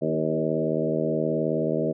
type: harmonic tone with a mistuned harmonic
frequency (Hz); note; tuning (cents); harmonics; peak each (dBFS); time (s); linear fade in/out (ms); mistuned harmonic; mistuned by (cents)
78.9; D#2; +25; 2 / 3 / 4 / 5 / 6 / 7 / 8; -30 / -30 / -30 / -30 / -30 / -30 / -30; 0.01-1.93; 20; 5; -18
effects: none